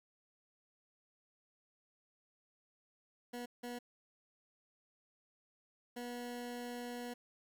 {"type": "tone bursts at uneven times", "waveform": "20% pulse", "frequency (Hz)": 242.5, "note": "B3", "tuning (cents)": -31, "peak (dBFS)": -37, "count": 3, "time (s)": [[3.33, 3.46], [3.63, 3.79], [5.96, 7.14]], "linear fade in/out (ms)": 10, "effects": ["11-bit"]}